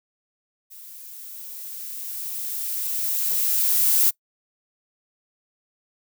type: noise with level ramp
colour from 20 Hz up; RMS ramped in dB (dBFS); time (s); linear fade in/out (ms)
violet; -43 to -17; 0.7-4.11; 20
effects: noise-tail reverb RT60 0.1 s tail -23 dB re dry